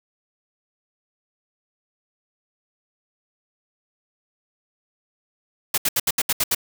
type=noise bursts; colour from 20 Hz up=white; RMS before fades=-20 dBFS; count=8; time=5.74-6.548 s; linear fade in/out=5 ms; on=38 ms; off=72 ms; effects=none